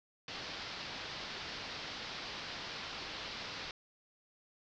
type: low-pass noise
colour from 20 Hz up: white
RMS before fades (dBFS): -44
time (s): 0.28-3.71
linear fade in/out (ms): 2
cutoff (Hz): 5100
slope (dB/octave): 48
effects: none